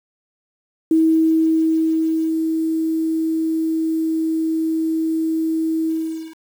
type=tone with ADSR envelope; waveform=sine; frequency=321.4 Hz; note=E4; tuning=44 cents flat; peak=-11 dBFS; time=0.91-6.36 s; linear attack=3 ms; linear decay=1400 ms; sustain=-6 dB; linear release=470 ms; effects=7-bit